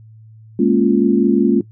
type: chord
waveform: sine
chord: Bb minor seventh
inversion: third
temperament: equal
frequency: 207.7 / 233.1 / 277.2 / 349.2 Hz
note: Ab3 / Bb3 / Db4 / F4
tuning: 0 / 0 / 0 / 0 cents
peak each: -16 dBFS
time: 0.59-1.61 s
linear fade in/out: 5 ms
effects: noise-tail reverb RT60 0.1 s tail -18 dB re dry + added 110 Hz sine -39 dBFS peak until 1.71 s